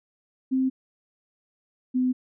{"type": "tone pair in turn", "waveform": "sine", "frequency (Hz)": [261.6, 254], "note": ["C4", "B3"], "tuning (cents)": [0, 49], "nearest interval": "minor second", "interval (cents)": 51, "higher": "first", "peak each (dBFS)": -20, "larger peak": "neither", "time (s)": [[0.51, 0.7], [1.94, 2.13]], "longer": "neither", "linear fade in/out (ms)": 20, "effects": []}